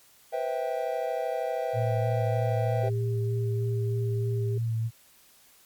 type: chord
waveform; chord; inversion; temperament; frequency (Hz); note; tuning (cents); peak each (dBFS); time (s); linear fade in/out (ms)
triangle; C major seventh; third; just; 490.5 / 523.3 / 654.1 / 784.9; B4 / C5 / E5 / G5; -12 / 0 / -14 / +2; -31 / -32 / -29 / -32; 0.32-2.9; 20
type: tone with vibrato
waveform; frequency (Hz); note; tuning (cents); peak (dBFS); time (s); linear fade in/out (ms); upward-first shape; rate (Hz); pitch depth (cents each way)
sine; 113.8; A#2; -41; -25; 1.73-4.91; 50; sine; 3.2; 21
type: tone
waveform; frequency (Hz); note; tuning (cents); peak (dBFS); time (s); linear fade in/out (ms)
sine; 400; G4; +35; -33; 2.83-4.58; 5
effects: white hiss -58 dBFS RMS until 5.65 s + MP3 96 kbps